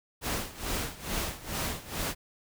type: noise with tremolo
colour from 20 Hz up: pink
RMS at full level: -31 dBFS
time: 0.21-2.15 s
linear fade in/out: 50 ms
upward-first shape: sine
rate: 2.3 Hz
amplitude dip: 85%
effects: none